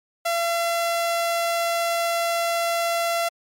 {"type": "tone", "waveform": "sawtooth", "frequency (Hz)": 679, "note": "F5", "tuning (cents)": -49, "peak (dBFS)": -17, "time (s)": [0.25, 3.29], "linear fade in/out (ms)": 10, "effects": ["MP3 64 kbps"]}